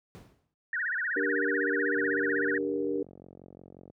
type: noise with exponential decay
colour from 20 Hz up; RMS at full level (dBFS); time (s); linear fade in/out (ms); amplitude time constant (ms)
brown; -39; 0.15-0.54; 0; 83
type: tone with vibrato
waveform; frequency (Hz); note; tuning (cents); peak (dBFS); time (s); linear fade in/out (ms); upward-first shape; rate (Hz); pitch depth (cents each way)
sine; 1661.2; G#6; 0; -28; 0.73-2.58; 2; sine; 16; 240
type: chord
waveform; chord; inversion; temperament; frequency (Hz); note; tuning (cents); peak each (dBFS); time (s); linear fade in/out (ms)
sine; G minor; second; just; 294 / 392 / 470.4; D4 / G4 / Bb4; +2 / 0 / +16; -32; 1.16-3.03; 5
type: click train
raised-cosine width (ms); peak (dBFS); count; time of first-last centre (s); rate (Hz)
2; -35; 89; 1.97-3.9; 45.6
effects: high-pass 100 Hz 12 dB/octave